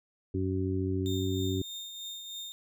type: harmonic tone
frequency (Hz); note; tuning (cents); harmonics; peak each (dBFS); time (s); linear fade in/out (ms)
94.2; F#2; +32; 1 / 2 / 3 / 4; -31 / -38 / -33 / -34; 0.34-1.62; 5
type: tone with tremolo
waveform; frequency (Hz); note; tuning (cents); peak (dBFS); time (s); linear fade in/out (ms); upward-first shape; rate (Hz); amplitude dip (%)
35% pulse; 3648; A#7; -38; -35; 1.06-2.52; 0; triangle; 3.2; 45
effects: none